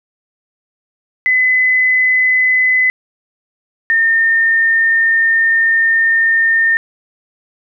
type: tone pair in turn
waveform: sine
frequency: 2018 / 1818.3 Hz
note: B6 / A#6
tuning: +37 / -44 cents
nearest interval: major second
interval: 181 cents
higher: first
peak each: -9 / -9 dBFS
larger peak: neither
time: 1.26-2.9 / 3.9-6.77 s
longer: second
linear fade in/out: 0 ms
effects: none